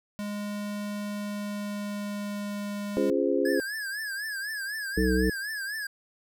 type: tone with pitch glide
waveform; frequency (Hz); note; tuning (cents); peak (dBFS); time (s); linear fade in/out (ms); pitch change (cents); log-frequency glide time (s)
square; 206.1 to 204.1; G#3 to G#3; -13 to -30; -32; 0.19-3.1; 0; -17; 1.03-2.86
type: chord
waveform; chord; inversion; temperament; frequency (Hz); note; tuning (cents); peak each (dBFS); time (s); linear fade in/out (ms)
sine; Db major seventh; none; just; 277.2 / 346.5 / 415.8 / 519.7; Db4 / F4 / Ab4 / C5; 0 / -14 / +2 / -12; -28; 2.97-3.6; 0
type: tone with vibrato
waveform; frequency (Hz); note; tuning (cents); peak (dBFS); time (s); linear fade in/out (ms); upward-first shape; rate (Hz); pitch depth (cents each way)
square; 1662; G#6; +1; -32; 3.45-5.87; 5; triangle; 4; 130
type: harmonic tone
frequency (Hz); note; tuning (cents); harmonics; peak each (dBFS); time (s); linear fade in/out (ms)
63.1; B1; +38; 1 / 3 / 5 / 7; -27 / -27 / -27 / -27; 4.97-5.3; 5
effects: none